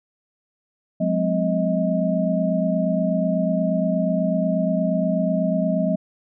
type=tone cluster; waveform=sine; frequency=180.5 / 208.8 / 258.1 / 630 Hz; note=F#3 / G#3 / C4 / D#5; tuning=-43 / +10 / -23 / +21 cents; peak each=-22 / -25 / -26 / -23 dBFS; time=1-5.96 s; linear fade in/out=10 ms; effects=none